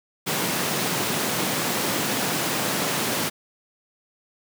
pink high-pass noise, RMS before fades -25 dBFS, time 0.26-3.3 s, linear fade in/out 20 ms, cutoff 140 Hz, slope 24 dB/octave, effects none

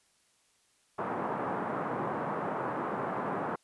white band-pass noise, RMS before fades -34 dBFS, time 0.98-3.56 s, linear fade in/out 10 ms, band 130 to 1200 Hz, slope 24 dB/octave, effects white hiss -69 dBFS RMS until 3.63 s + resampled to 24000 Hz

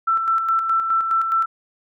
sine tone with tremolo, 1335 Hz, E6, 22 cents sharp, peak -15 dBFS, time 0.07-1.46 s, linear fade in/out 10 ms, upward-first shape square, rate 4.8 Hz, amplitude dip 45%, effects none

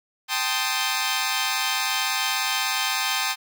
10% pulse chord, A half-diminished seventh, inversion third, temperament equal with one note detuned, 784 / 883.6 / 1046.5 / 1244.5 Hz, G5 / A5 / C6 / Eb6, 0 / +7 / 0 / 0 cents, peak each -20 dBFS, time 0.28-3.36 s, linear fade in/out 50 ms, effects none

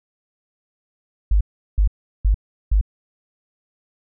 sine tone bursts, 50.5 Hz, G#1, 48 cents flat, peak -12 dBFS, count 4, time 1.31-2.812 s, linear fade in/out 5 ms, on 98 ms, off 370 ms, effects none

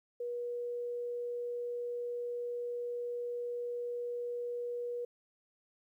sine tone, 482.1 Hz, B4, 42 cents flat, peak -35 dBFS, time 0.2-5.05 s, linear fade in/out 5 ms, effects 12-bit

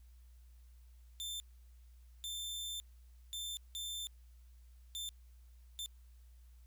sawtooth tone bursts at uneven times, 3558 Hz, A7, 19 cents sharp, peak -37 dBFS, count 6, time 1.2-1.4 / 2.24-2.8 / 3.33-3.57 / 3.75-4.07 / 4.95-5.09 / 5.79-5.86 s, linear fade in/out 0 ms, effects added 60 Hz sine -56 dBFS peak until 6.66 s + white hiss -75 dBFS RMS until 6.66 s

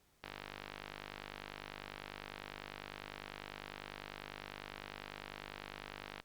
click train, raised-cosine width 0.3 ms, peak -27 dBFS, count 299, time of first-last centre 0.24-6.2 s, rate 50 Hz, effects pink hiss -72 dBFS RMS until 6.24 s + Opus 48 kbps

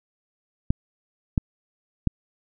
clicks, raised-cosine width 5 ms, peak -7 dBFS, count 3, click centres 0.705 / 1.378 / 2.073 s, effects none

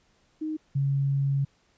sine tone pair in turn, 311.1 / 138.58 Hz, D#4 / C#3, 0 / 0 cents, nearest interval octave + major second, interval 1400 cents, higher first, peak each -28 / -22 dBFS, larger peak second, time 0.41-0.57 / 0.75-1.45 s, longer second, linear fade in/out 10 ms, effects pink hiss -66 dBFS RMS until 1.77 s + resampled to 16000 Hz

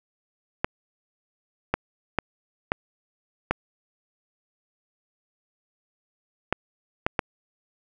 clicks, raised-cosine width 0.5 ms, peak -6 dBFS, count 8, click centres 0.645 / 1.74 / 2.187 / 2.719 / 3.51 / 6.526 / 7.065 / 7.192 s, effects none

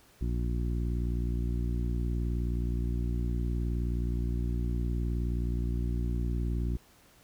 harmonic tone, 59.3 Hz, A#1, 30 cents sharp, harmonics 1 / 2 / 3 / 4 / 5 / 6, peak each -29 / -35 / -39 / -41 / -43 / -45 dBFS, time 0.21-6.77 s, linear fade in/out 5 ms, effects pink hiss -60 dBFS RMS until 7.23 s

